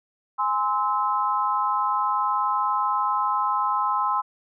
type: chord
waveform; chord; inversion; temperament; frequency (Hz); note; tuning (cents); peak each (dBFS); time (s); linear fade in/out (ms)
sine; Ab augmented; none; just; 830.6 / 1038.3 / 1297.8; Ab5 / C6 / E6; 0 / -14 / -27; -27 / -23 / -26; 0.38-4.22; 20
effects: none